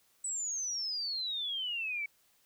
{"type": "exponential sweep", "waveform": "sine", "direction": "down", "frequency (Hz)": [8030, 2257], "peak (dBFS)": -33, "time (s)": [0.24, 2.06], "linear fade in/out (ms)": 5, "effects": ["white hiss -69 dBFS RMS until 2.45 s"]}